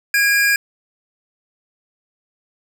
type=tone pair together; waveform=square; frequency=1643 / 2396 Hz; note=G#6 / D7; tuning=-19 / +34 cents; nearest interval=perfect fifth; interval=653 cents; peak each=-15 / -19 dBFS; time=0.14-0.56 s; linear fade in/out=2 ms; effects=none